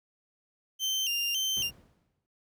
30% pulse tone with vibrato, 2946 Hz, F#7, 8 cents flat, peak -25 dBFS, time 0.79-1.71 s, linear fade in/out 50 ms, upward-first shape square, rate 1.8 Hz, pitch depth 91 cents each way
brown noise with exponential decay, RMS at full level -39 dBFS, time 1.57-2.26 s, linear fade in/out 0 ms, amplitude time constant 150 ms
effects high-pass 80 Hz 12 dB/octave

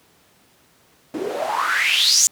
white noise with band-pass filter sweep, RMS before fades -19 dBFS, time 1.14-2.27 s, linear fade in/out 0 ms, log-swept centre 290 to 7200 Hz, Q 7.8, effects pink hiss -56 dBFS RMS until 2.31 s + high-pass 100 Hz 12 dB/octave

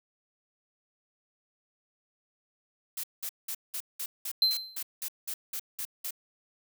blue noise bursts, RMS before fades -35 dBFS, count 13, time 2.97-6.108 s, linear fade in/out 5 ms, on 66 ms, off 190 ms
triangle tone with exponential decay, 4100 Hz, C8, 36 cents flat, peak -17 dBFS, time 4.42-4.83 s, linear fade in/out 2 ms, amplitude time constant 88 ms
effects none

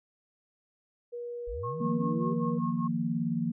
sine tone, 479.4 Hz, A#4, 48 cents sharp, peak -35 dBFS, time 1.12-2.59 s, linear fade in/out 20 ms
sine linear sweep, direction up, 34.04 to 401.2 Hz, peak -36 dBFS, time 1.47-2.34 s, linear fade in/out 10 ms
sine tone with tremolo, 1084 Hz, C#6, 39 cents flat, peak -33 dBFS, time 1.63-2.88 s, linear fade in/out 10 ms, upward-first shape sine, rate 5.1 Hz, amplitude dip 85%
sine chord, Eb suspended second, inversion none, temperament equal, 155.56 / 174.61 / 233.1 Hz, Eb3 / F3 / Bb3, 0 / 0 / 0 cents, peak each -34 / -32 / -30 dBFS, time 1.8-3.52 s, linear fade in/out 10 ms
effects none

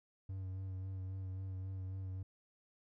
triangle tone with vibrato, 94.6 Hz, F#2, 39 cents sharp, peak -38 dBFS, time 0.29-2.23 s, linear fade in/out 5 ms, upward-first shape sine, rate 3.7 Hz, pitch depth 23 cents each way, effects none

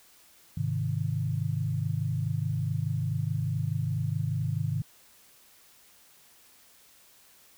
sine chord, Ab major, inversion none, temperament equal, 103.83 / 130.81 / 155.56 Hz, Ab2 / C3 / Eb3, 0 / 0 / 0 cents, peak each -31 dBFS, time 0.57-4.82 s, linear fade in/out 5 ms, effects white hiss -58 dBFS RMS until 7.57 s

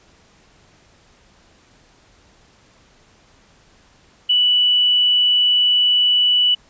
sine tone, 2960 Hz, F#7, in tune, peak -12 dBFS, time 4.29-6.55 s, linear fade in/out 10 ms, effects pink hiss -53 dBFS RMS until 6.69 s + resampled to 16000 Hz

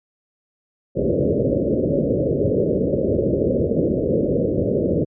white low-pass noise, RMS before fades -19 dBFS, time 0.95-5.05 s, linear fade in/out 20 ms, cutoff 580 Hz, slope 96 dB/octave, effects high-pass 80 Hz 12 dB/octave

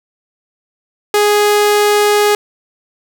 sawtooth tone, 415.3 Hz, G#4, in tune, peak -5 dBFS, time 1.14-2.35 s, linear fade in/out 2 ms, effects none

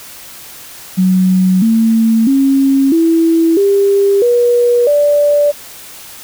sine tone with pitch steps, 185.8 / 224.8 / 272 / 329.2 / 398.3 / 481.9 / 583.1 Hz, F#3 / A3 / C#4 / E4 / G4 / B4 / D5, +7 / +37 / -33 / -2 / +28 / -43 / -13 cents, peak -7 dBFS, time 0.97-5.52 s, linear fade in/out 20 ms, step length 650 ms, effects white hiss -33 dBFS RMS until 6.23 s

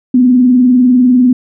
sine tone with vibrato, 250 Hz, B3, 21 cents sharp, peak -4 dBFS, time 0.14-1.33 s, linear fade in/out 5 ms, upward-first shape triangle, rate 20 Hz, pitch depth 89 cents each way, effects none

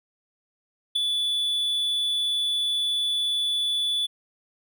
triangle tone with ADSR envelope, 3457 Hz, A7, 31 cents flat, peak -16 dBFS, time 0.95-4.07 s, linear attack 12 ms, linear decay 4 ms, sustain -5 dB, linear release 19 ms, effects none

